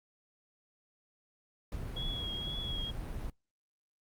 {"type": "noise", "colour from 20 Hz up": "brown", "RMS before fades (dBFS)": -39, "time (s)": [1.72, 3.3], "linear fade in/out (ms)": 2}
{"type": "tone with vibrato", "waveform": "sine", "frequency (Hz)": 3322, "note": "G#7", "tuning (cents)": 0, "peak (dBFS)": -37, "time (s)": [1.96, 2.91], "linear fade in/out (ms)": 10, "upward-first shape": "triangle", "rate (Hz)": 2, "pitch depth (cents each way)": 34}
{"effects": ["noise-tail reverb RT60 0.2 s tail -25 dB re dry", "Opus 48 kbps"]}